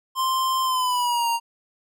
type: tone with pitch glide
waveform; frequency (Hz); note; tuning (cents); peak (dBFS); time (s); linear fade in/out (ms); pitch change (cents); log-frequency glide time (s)
square; 1046.5 to 932.3; C6 to A#5; 0 to 0; -21; 0.15-1.4; 50; -200; 0.63-1.28
effects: none